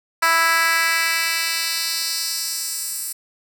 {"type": "tone with high-pass filter sweep", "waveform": "10% pulse", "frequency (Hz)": 329.6, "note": "E4", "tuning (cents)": 0, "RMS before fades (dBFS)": -21, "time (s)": [0.22, 3.13], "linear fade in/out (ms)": 10, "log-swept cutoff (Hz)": [1200, 9200], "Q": 1.4, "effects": []}